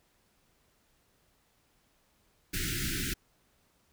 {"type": "band-stop noise", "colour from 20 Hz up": "pink", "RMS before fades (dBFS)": -33, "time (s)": [2.53, 3.14], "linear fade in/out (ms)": 10, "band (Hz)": [390, 1400], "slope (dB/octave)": 96, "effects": ["pink hiss -70 dBFS RMS until 3.92 s"]}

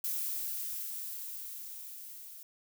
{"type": "noise with level ramp", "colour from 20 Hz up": "violet", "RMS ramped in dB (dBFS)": [-34, -49], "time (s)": [0.04, 2.43], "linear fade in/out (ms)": 2, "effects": []}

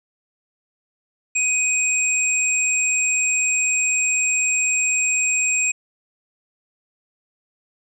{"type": "tone pair together", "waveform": "sine", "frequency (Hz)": [2508, 7516], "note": ["D#7", "A#8"], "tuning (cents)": [13, 13], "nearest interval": "octave + perfect fifth", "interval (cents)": 1900, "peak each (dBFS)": -20, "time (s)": [1.35, 5.72], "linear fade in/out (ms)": 10, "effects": []}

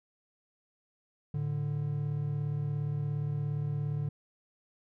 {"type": "tone pair together", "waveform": "triangle", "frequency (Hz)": [110, 147.21], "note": ["A2", "D3"], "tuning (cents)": [0, 4], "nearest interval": "perfect fourth", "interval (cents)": 504, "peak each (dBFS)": [-34, -29], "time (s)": [1.34, 4.09], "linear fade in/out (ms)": 5, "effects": []}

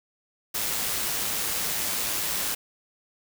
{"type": "noise with amplitude modulation", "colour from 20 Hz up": "white", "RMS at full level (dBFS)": -27, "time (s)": [0.54, 2.55], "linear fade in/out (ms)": 10, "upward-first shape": "sine", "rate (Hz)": 108, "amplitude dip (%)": 25, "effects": []}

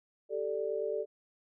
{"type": "chord", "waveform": "sine", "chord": "G suspended second", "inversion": "none", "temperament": "just", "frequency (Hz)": [392, 441, 588], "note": ["G4", "A4", "D5"], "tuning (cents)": [0, 4, 2], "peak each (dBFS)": [-37, -34, -36], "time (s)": [0.29, 1.06], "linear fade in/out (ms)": 50, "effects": []}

